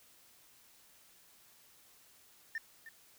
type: tone with echo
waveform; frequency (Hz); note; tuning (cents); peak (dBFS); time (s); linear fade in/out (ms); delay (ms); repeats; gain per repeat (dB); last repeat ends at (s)
sine; 1800; A6; +39; -33; 2.55-2.58; 2; 310; 1; -14; 2.89
effects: tanh soft clip ceiling -34 dBFS + white hiss -63 dBFS RMS until 3.18 s